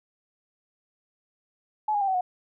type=tone with pitch steps; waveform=sine; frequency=854 / 820.6 / 788.6 / 757.8 / 728.2 Hz; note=G#5 / G#5 / G5 / F#5 / F#5; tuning=+48 / -21 / +10 / +41 / -28 cents; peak=-22 dBFS; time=1.88-2.21 s; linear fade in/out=5 ms; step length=66 ms; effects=none